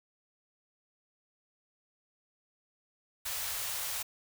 white band-stop noise, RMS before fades -36 dBFS, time 3.25-4.03 s, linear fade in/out 10 ms, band 120 to 550 Hz, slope 24 dB/octave, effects none

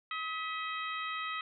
harmonic tone with a mistuned harmonic, 636 Hz, D#5, 38 cents sharp, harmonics 2 / 3 / 4 / 5 / 6, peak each -37 / -41 / -43 / -45 / -47 dBFS, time 0.11-1.41 s, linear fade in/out 2 ms, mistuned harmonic 3, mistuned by +54 cents, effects none

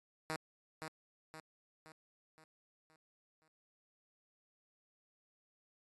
5% pulse tone with echo, 157.7 Hz, D#3, 24 cents sharp, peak -26 dBFS, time 0.3-0.36 s, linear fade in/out 0 ms, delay 520 ms, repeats 6, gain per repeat -6 dB, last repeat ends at 3.48 s, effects AAC 32 kbps

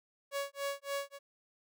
sawtooth tone with tremolo, 560 Hz, C#5, 18 cents sharp, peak -29 dBFS, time 0.31-1.19 s, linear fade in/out 50 ms, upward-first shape sine, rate 3.5 Hz, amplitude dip 100%, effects none

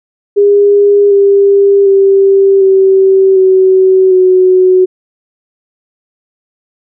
sine tone with pitch steps, 406 / 398.6 / 391.3 / 384.1 / 377.1 / 370.2 Hz, G#4 / G4 / G4 / G4 / F#4 / F#4, -39 / +29 / -3 / -35 / +33 / +1 cents, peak -3 dBFS, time 0.36-4.86 s, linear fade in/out 20 ms, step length 750 ms, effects none

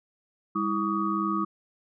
sine tone cluster, 202.2 / 323.7 / 1137 / 1240 Hz, G#3 / E4 / C#6 / D#6, -46 / -31 / +44 / -6 cents, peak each -30 dBFS, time 0.55-1.45 s, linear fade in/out 10 ms, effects none

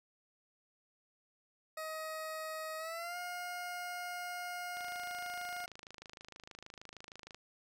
20% pulse tone with pitch glide, 631 to 712.4 Hz, D#5 to F5, +24 to +34 cents, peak -35 dBFS, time 1.77-5.66 s, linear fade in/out 5 ms, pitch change +210 cents, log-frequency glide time 2.78-3.17 s
click train, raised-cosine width 0.2 ms, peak -32 dBFS, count 69, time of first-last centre 4.77-7.346 s, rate 26.4 Hz
effects none

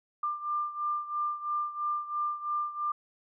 sine beating tone pair, 1192 / 1195 Hz, D6 / D6, +25 / +30 cents, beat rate 3 Hz, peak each -31 / -35 dBFS, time 0.23-2.92 s, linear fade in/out 5 ms, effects none

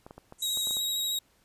clicks, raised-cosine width 1 ms, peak -30 dBFS, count 8, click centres 0.065 / 0.109 / 0.18 / 0.324 / 0.573 / 0.672 / 0.709 / 0.769 s
pink band-pass noise, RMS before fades -42 dBFS, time 0.38-0.81 s, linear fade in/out 50 ms, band 6400 to 9800 Hz, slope 96 dB/octave
sawtooth tone with vibrato, 3816 Hz, A#7, 40 cents sharp, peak -25 dBFS, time 0.42-1.19 s, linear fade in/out 5 ms, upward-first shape square, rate 13 Hz, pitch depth 11 cents each way
effects pink hiss -66 dBFS RMS until 1.44 s + resampled to 32000 Hz

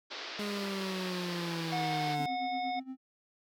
white band-pass noise, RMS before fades -42 dBFS, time 0.1-2.16 s, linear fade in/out 20 ms, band 280 to 5100 Hz, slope 48 dB/octave
25% pulse exponential sweep, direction down, 208.4 to 146.83 Hz, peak -31 dBFS, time 0.39-2.26 s, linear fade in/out 2 ms
harmonic tone, 729 Hz, F#5, 26 cents flat, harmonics 1 / 3 / 5 / 7, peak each -32 / -42 / -46 / -49 dBFS, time 1.72-2.8 s, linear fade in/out 10 ms
triangle tone with tremolo, 261.6 Hz, C4, in tune, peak -35 dBFS, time 2.18-2.97 s, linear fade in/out 20 ms, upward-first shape sine, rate 8.6 Hz, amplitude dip 85%
effects none

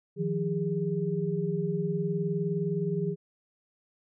sine tone cluster, 157 / 176.5 / 406.6 Hz, D#3 / F3 / G#4, +16 / +19 / -37 cents, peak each -31 dBFS, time 0.16-3.16 s, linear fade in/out 50 ms, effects none

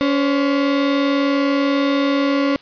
35% pulse tone pair together, 281.7 / 523.3 Hz, C#4 / C5, +28 / 0 cents, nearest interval major seventh, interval 1072 cents, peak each -14 / -22 dBFS, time 0.01-2.56 s, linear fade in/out 0 ms, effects white hiss -45 dBFS RMS until 2.61 s + resampled to 11025 Hz

